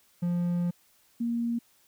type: tone pair in turn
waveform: triangle / sine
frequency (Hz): 174.61 / 234.7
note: F3 / A#3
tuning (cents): 0 / +12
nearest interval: perfect fourth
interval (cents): 512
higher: second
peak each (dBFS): -23 / -26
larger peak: first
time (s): 0.22-0.71 / 1.2-1.59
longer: first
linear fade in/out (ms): 10
effects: white hiss -64 dBFS RMS until 1.87 s